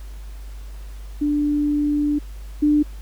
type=tone pair in turn; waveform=sine; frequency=293.7 / 297.1 Hz; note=D4 / D4; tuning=0 / +20 cents; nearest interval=unison; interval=20 cents; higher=second; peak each=-17 / -13 dBFS; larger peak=second; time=1.21-2.19 / 2.62-2.83 s; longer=first; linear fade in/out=10 ms; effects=added 50 Hz sine -32 dBFS peak until 3.01 s + pink hiss -50 dBFS RMS until 3.01 s